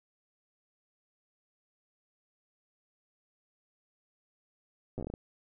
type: slowing click train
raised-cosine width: 2 ms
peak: -25 dBFS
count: 9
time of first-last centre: 4.98-5.139 s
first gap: 8 ms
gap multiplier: 1.25
effects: none